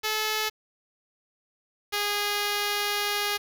5% pulse tone pair in turn, 431.8 / 411.3 Hz, A4 / G#4, -33 / -17 cents, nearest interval minor second, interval 84 cents, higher first, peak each -14 dBFS, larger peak neither, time 0.03-0.5 / 1.92-3.38 s, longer second, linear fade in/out 20 ms, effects 8-bit

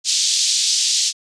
white band-pass noise, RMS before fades -18 dBFS, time 0.04-1.13 s, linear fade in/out 50 ms, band 3600 to 6700 Hz, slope 24 dB/octave, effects resampled to 22050 Hz

